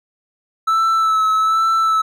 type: tone with vibrato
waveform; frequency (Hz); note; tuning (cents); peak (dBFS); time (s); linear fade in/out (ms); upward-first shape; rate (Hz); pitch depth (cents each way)
triangle; 1312; E6; -9; -11; 0.67-2.02; 10; sine; 1.2; 25
effects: none